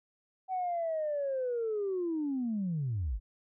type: linear sweep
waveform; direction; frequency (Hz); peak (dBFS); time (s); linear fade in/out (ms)
sine; down; 760 to 41.62; -29; 0.48-3.2; 50
effects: tanh soft clip ceiling -26 dBFS